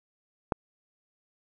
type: click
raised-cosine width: 1 ms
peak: -11 dBFS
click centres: 0.522 s
effects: none

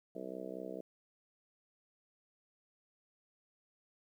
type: harmonic tone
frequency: 64.3 Hz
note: C2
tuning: 30 cents flat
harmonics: 3 / 4 / 5 / 6 / 7 / 8 / 9 / 10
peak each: -50 / -52 / -48 / -50 / -47 / -49 / -52 / -49 dBFS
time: 0.15-0.81 s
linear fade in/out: 5 ms
effects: 12-bit

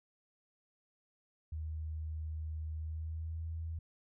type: tone with pitch glide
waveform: sine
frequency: 78.4 to 81.4 Hz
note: D#2 to E2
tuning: +14 to -21 cents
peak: -37 dBFS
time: 1.52-3.79 s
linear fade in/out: 5 ms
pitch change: +65 cents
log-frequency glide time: 2.75-3.45 s
effects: none

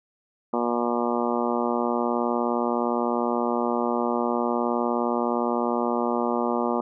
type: harmonic tone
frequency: 119.6 Hz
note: A#2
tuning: 45 cents sharp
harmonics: 2 / 3 / 4 / 5 / 6 / 7 / 8 / 9 / 10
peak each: -27 / -29 / -30 / -31 / -32 / -32 / -33 / -34 / -34 dBFS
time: 0.53-6.81 s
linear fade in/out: 5 ms
effects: none

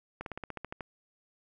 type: slowing click train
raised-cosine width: 0.5 ms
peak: -23 dBFS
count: 10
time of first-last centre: 0.21-0.808 s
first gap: 52 ms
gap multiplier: 1.06
effects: none

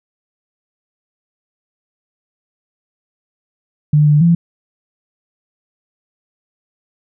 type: tone with pitch steps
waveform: sine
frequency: 149.5 / 148.5 / 169.4 Hz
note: D3 / D3 / E3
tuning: +31 / +20 / +48 cents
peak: -7 dBFS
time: 3.93-4.35 s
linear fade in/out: 5 ms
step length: 140 ms
effects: none

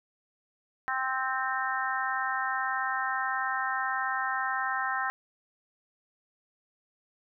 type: harmonic tone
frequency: 261.6 Hz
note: C4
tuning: in tune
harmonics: 3 / 4 / 5 / 6 / 7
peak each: -34 / -34 / -34 / -34 / -34 dBFS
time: 0.88-5.1 s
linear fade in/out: 0 ms
effects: none

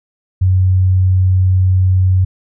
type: tone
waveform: sine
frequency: 93 Hz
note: F#2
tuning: 9 cents sharp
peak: -8 dBFS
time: 0.41-2.25 s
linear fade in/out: 10 ms
effects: none

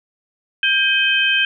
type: tone cluster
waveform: sine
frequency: 1593 / 2533 / 3117 Hz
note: G6 / D#7 / G7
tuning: +27 / +30 / -11 cents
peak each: -18 dBFS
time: 0.63-1.45 s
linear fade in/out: 2 ms
effects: none

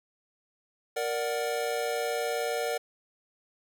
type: chord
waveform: square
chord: Bb augmented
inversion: none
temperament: equal with one note detuned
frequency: 468.1 / 587.3 / 740 Hz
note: Bb4 / D5 / F#5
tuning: +7 / 0 / 0 cents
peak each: -32 / -34 / -35 dBFS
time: 0.96-2.78 s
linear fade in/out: 10 ms
effects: none

